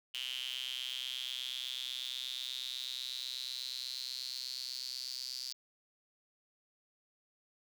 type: tone with high-pass filter sweep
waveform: square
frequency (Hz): 64.1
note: C2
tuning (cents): -35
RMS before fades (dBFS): -41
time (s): 0.14-5.53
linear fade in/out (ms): 5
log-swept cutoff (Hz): 3000 to 4700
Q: 8.8
effects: none